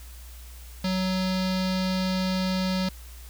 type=tone with low-pass filter; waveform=square; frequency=186.5 Hz; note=F#3; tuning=14 cents sharp; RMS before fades=-26 dBFS; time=0.84-2.89 s; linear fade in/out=5 ms; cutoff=4600 Hz; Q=3.7; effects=added 60 Hz sine -41 dBFS peak until 3.29 s + white hiss -50 dBFS RMS until 3.29 s